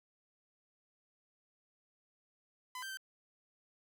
sawtooth tone with pitch steps, 1009 / 1567 / 1550 Hz, B5 / G6 / G6, +37 / -1 / -20 cents, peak -38 dBFS, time 2.75-2.972 s, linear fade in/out 2 ms, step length 74 ms, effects none

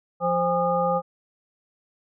harmonic tone with a mistuned harmonic, 174.61 Hz, F3, in tune, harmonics 1 / 3 / 5 / 7, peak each -29 / -23 / -25 / -27 dBFS, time 0.2-1.02 s, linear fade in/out 50 ms, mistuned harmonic 5, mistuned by -120 cents, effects none

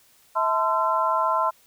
sine tone cluster, 648 / 884 / 1031 / 1346 Hz, E5 / A5 / C6 / E6, -30 / +8 / -26 / +36 cents, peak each -27 / -27 / -22 / -27 dBFS, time 0.35-1.51 s, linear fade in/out 20 ms, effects white hiss -58 dBFS RMS until 1.66 s

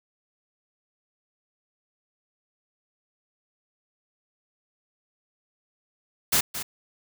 white noise with echo, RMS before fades -21 dBFS, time 6.32-6.41 s, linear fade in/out 10 ms, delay 220 ms, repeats 1, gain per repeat -11 dB, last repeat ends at 6.63 s, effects none

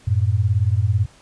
sine beating tone pair, 93 / 111 Hz, F#2 / A2, +9 / +16 cents, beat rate 18 Hz, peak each -18 dBFS, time 0.07-1.06 s, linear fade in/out 10 ms, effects pink hiss -51 dBFS RMS until 1.21 s + resampled to 22050 Hz

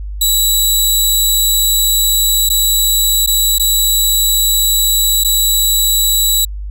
15% pulse tone with dropouts, 3912 Hz, B7, 17 cents flat, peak -3 dBFS, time 0.21-6.45 s, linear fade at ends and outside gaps 5 ms, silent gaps 2.491-2.5 / 3.263-3.273 / 3.584-3.596 / 5.238-5.246 s, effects added 50 Hz sine -21 dBFS peak until 6.7 s

